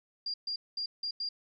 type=tone bursts at uneven times; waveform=sine; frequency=4791 Hz; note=D8; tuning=34 cents sharp; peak=-32 dBFS; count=5; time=0.26-0.34 / 0.47-0.56 / 0.77-0.86 / 1.03-1.11 / 1.2-1.29 s; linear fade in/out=5 ms; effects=none